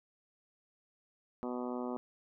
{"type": "harmonic tone", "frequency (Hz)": 123.8, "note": "B2", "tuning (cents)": 5, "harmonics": [2, 3, 4, 5, 6, 7, 8, 9, 10], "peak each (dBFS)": [-38, -42, -44, -46, -48, -49, -50, -51, -52], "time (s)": [1.43, 1.97], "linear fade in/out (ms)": 0, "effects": []}